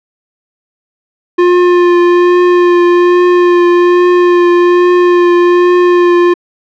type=tone with vibrato; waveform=square; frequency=353.1 Hz; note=F4; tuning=19 cents sharp; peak=-5 dBFS; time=1.38-6.34 s; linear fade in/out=10 ms; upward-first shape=triangle; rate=1.2 Hz; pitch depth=18 cents each way; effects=low-pass 2000 Hz 12 dB/octave